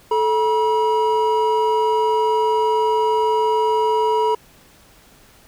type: tone pair together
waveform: triangle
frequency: 435.6 / 962.2 Hz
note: A4 / B5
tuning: -17 / -45 cents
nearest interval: octave + major second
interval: 1372 cents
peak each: -16 dBFS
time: 0.11-4.35 s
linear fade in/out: 5 ms
effects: pink hiss -50 dBFS RMS until 5.47 s